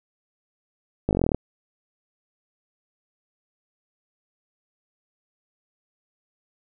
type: slowing click train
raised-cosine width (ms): 2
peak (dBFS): -8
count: 12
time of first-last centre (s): 1.09-1.346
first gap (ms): 19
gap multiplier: 1.04
effects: none